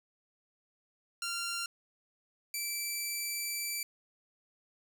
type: tone pair in turn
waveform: 10% pulse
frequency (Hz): 1384 / 2328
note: F6 / D7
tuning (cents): -16 / -16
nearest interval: major sixth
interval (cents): 900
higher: second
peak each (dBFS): -26 / -25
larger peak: second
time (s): 1.22-1.66 / 2.54-3.83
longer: second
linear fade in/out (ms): 2
effects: none